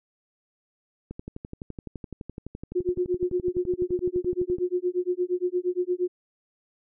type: click train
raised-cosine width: 3 ms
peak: -23 dBFS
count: 42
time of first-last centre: 1.11-4.585 s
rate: 11.8 Hz
type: tone with tremolo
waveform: sine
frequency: 359.7 Hz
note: F#4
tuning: 49 cents flat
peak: -20 dBFS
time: 2.75-6.08 s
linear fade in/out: 10 ms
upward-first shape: sine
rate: 8.6 Hz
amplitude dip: 100%
effects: none